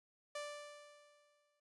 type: tone with exponential decay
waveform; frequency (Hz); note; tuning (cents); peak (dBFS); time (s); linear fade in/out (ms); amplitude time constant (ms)
sawtooth; 587.3; D5; 0; -37; 0.35-1.6; 5; 270
effects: noise-tail reverb RT60 0.1 s tail -18 dB re dry + resampled to 24000 Hz